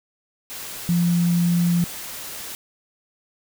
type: tone in noise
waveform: sine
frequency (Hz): 173.1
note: F3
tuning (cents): -15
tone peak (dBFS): -16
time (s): 0.89-1.84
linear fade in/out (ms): 0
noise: white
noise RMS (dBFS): -34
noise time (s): 0.5-2.55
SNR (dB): +15
effects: none